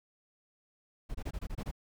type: noise bursts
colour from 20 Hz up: brown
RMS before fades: -37 dBFS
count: 8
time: 1.09-1.714 s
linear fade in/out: 10 ms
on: 57 ms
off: 24 ms
effects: none